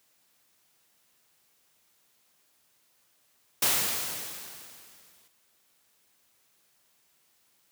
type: noise with exponential decay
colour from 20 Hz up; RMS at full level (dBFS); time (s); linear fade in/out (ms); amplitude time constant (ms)
white; -23; 3.62-5.28; 5; 360
effects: white hiss -68 dBFS RMS until 7.71 s + high-pass 80 Hz 12 dB/octave